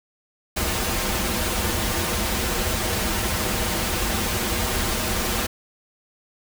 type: noise with comb filter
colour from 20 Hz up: pink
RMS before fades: -24 dBFS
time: 0.56-5.47 s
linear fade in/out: 10 ms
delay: 7.1 ms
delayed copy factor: -0.75
effects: none